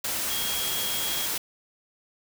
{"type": "tone in noise", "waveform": "sine", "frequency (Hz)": 3279, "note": "G#7", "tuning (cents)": -23, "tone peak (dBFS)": -32, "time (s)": [0.3, 1.26], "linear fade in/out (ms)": 5, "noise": "white", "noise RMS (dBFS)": -29, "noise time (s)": [0.04, 1.38], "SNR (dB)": -6, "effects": []}